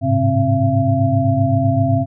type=tone cluster; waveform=sine; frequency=102.3 / 110.1 / 135 / 265.6 / 677 Hz; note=G#2 / A2 / C#3 / C4 / E5; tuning=-26 / +2 / -45 / +26 / +46 cents; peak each=-19 dBFS; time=0.01-2.06 s; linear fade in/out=50 ms; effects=none